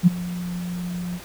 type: tone with ADSR envelope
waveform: sine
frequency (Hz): 177.1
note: F3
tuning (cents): +24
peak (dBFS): -7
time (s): 0.03-1.2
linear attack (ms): 39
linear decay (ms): 18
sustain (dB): -19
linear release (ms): 44
effects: pink hiss -41 dBFS RMS until 1.24 s